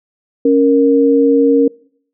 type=tone pair together; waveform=sine; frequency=277.2 / 466.2 Hz; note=C#4 / A#4; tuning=0 / 0 cents; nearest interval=major sixth; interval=900 cents; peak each=-10 dBFS; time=0.45-1.68 s; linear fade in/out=5 ms; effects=noise-tail reverb RT60 0.6 s tail -25 dB re dry